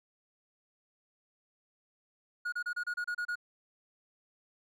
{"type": "tone bursts", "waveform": "triangle", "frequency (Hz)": 1444, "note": "F#6", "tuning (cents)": -43, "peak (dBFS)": -30, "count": 9, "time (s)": [2.45, 3.356], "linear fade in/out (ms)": 10, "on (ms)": 74, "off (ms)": 30, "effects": []}